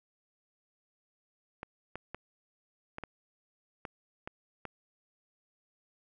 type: clicks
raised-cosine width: 0.5 ms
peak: -24 dBFS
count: 8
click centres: 1.631 / 1.956 / 2.146 / 2.984 / 3.037 / 3.852 / 4.275 / 4.653 s
effects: none